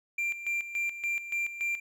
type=tone with tremolo; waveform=triangle; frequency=2373 Hz; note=D7; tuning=17 cents sharp; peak=-26 dBFS; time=0.18-1.8 s; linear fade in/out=5 ms; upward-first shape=square; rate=3.5 Hz; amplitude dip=70%; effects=none